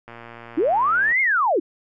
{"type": "click train", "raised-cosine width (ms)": 0.5, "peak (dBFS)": -24, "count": 123, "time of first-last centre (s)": [0.08, 1.123], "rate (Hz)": 117}
{"type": "linear two-way sweep", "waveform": "sine", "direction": "up then down", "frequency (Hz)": [275, 2174, 275], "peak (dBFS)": -16, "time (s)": [0.57, 1.6], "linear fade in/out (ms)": 10, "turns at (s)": 1.21}
{"effects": []}